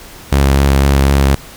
sawtooth tone with vibrato, 68.9 Hz, C#2, 10 cents flat, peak -4 dBFS, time 0.32-1.35 s, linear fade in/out 5 ms, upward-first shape sine, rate 4 Hz, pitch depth 20 cents each way, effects pink hiss -35 dBFS RMS until 1.56 s

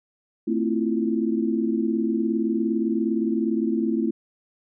sine chord, F major seventh, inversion first, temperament equal with one note detuned, 224.2 / 261.6 / 329.6 / 349.2 Hz, A3 / C4 / E4 / F4, +33 / 0 / 0 / 0 cents, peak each -24 / -28 / -25 / -30 dBFS, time 0.47-4.11 s, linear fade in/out 10 ms, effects none

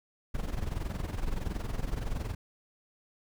brown noise with amplitude modulation, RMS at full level -30 dBFS, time 0.34-2.35 s, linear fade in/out 10 ms, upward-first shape sine, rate 21.5 Hz, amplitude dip 75%, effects none

